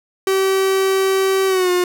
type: tone with pitch glide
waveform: 45% pulse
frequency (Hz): 384.4 to 358.7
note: G4 to F4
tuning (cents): -34 to +46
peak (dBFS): -14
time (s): 0.27-1.84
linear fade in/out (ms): 2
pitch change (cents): -120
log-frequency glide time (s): 1.47-1.71
effects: none